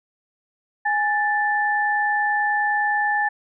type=tone pair together; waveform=sine; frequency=830.6 / 1760 Hz; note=G#5 / A6; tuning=0 / 0 cents; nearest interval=octave + minor second; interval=1300 cents; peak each=-21 dBFS; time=0.85-3.29 s; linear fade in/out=10 ms; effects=none